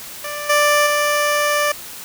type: tone with level steps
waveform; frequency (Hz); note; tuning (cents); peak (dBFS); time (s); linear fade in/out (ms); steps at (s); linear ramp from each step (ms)
15% pulse; 589; D5; +5; -19 / -6 / -9; 0.24-1.72; 5; 0.49 / 0.86; 10
effects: white hiss -34 dBFS RMS until 2.04 s